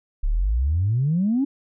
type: exponential sweep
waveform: sine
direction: up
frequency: 32.7 to 287.6 Hz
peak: -17 dBFS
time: 0.23-1.45 s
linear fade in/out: 10 ms
effects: tanh soft clip ceiling -13 dBFS